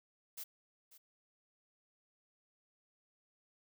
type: noise with echo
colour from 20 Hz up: blue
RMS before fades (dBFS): -45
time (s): 0.37-0.44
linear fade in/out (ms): 10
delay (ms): 540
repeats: 1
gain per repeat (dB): -15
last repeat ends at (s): 0.98
effects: none